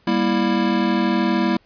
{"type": "chord", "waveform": "square", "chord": "E diminished", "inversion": "first", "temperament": "just", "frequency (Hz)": [197.78, 237.3, 329.6], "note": ["G3", "Bb3", "E4"], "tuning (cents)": [16, 31, 0], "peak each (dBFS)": -22, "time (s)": [0.07, 1.57], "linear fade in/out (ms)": 5, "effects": ["pink hiss -58 dBFS RMS until 1.65 s", "resampled to 11025 Hz"]}